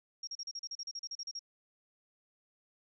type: tone bursts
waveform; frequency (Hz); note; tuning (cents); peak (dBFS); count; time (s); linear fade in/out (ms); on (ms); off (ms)
sine; 5588; F8; 0; -38; 15; 0.23-1.393; 5; 43; 37
effects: none